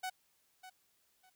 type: tone with echo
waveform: sawtooth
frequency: 746 Hz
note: F#5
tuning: 14 cents sharp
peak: -33 dBFS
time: 0.03-0.1 s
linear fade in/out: 10 ms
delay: 600 ms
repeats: 2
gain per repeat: -13 dB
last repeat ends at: 1.3 s
effects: white hiss -74 dBFS RMS until 1.35 s